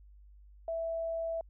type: tone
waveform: sine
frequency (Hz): 659.3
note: E5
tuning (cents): 0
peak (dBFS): -32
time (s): 0.68-1.41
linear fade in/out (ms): 2
effects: added 50 Hz sine -53 dBFS peak until 1.49 s